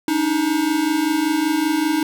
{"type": "tone pair together", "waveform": "square", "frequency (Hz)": [289.7, 314.9], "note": ["D4", "D#4"], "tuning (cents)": [-24, 21], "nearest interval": "minor second", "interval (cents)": 145, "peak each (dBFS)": [-23, -19], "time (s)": [0.08, 2.03], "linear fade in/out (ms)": 2, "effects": []}